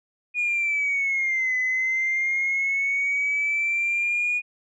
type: linear two-way sweep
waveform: sine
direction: down then up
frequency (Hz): 2457 to 2013 to 2457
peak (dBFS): -20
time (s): 0.34-4.42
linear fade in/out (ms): 50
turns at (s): 1.57
effects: tanh soft clip ceiling -17 dBFS